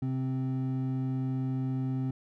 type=tone pair together; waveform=triangle; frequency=130.7 / 261.4 Hz; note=C3 / C4; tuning=-1 / -1 cents; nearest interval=octave; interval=1200 cents; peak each=-28 / -31 dBFS; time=0.02-2.11 s; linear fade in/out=5 ms; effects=none